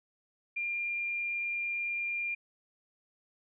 sine tone, 2397 Hz, D7, 35 cents sharp, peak -31 dBFS, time 0.56-2.35 s, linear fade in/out 10 ms, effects none

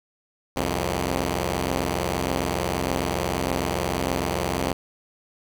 5% pulse tone pair together, 66.65 / 88.3 Hz, C2 / F2, +33 / +20 cents, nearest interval perfect fourth, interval 487 cents, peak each -15 dBFS, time 0.56-4.73 s, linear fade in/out 5 ms, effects none

